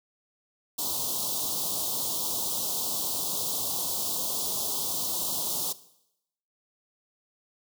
white band-stop noise, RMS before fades -30 dBFS, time 0.78-5.73 s, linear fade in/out 10 ms, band 1100 to 3300 Hz, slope 48 dB/octave, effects noise-tail reverb RT60 0.8 s tail -17 dB re dry + high-pass 100 Hz 12 dB/octave

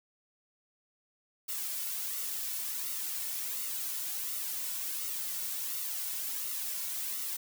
blue noise with flanger, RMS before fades -36 dBFS, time 1.48-7.37 s, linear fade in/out 10 ms, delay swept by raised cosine 1.2 to 2.5 ms, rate 1.4 Hz, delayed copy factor -0.55, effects none

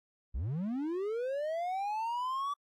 triangle linear sweep, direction up, 48 to 1157 Hz, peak -30 dBFS, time 0.34-2.54 s, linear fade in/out 10 ms, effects AAC 48 kbps

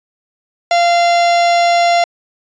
45% pulse tone, 691 Hz, F5, 19 cents flat, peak -9 dBFS, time 0.71-2.04 s, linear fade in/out 2 ms, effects resampled to 16000 Hz

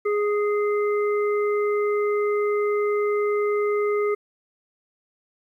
harmonic tone, 415.1 Hz, G#4, 1 cent flat, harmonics 1 / 3 / 5, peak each -20 / -30 / -34 dBFS, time 0.05-4.15 s, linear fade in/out 10 ms, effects 10-bit

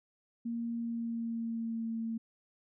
sine tone with pitch glide, 233.1 to 226.6 Hz, A#3 to A#3, 0 to -49 cents, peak -33 dBFS, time 0.45-2.18 s, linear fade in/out 10 ms, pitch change -49 cents, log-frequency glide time 0.77-1.92 s, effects none

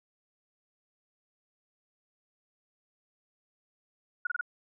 sine tone bursts, 1447 Hz, F#6, 39 cents flat, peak -27 dBFS, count 4, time 4.25-4.411 s, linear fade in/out 5 ms, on 20 ms, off 27 ms, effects none

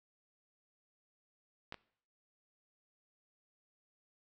clicks, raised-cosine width 0.3 ms, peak -26 / -29 dBFS, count 2, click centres 1.724 / 1.743 s, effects noise-tail reverb RT60 0.6 s tail -21 dB re dry

